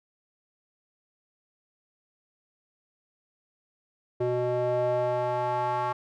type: tone with band-pass filter sweep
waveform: square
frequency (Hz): 123.47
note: B2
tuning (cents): 0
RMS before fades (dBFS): -27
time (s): 4.2-5.93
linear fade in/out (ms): 10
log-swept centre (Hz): 460 to 980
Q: 3.6
effects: none